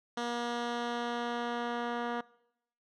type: tone with low-pass filter sweep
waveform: 10% pulse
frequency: 238.5 Hz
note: A#3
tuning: 40 cents sharp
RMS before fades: -35 dBFS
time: 0.17-2.21 s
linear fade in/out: 5 ms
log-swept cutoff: 5200 to 2200 Hz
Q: 0.94
effects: noise-tail reverb RT60 0.8 s tail -23 dB re dry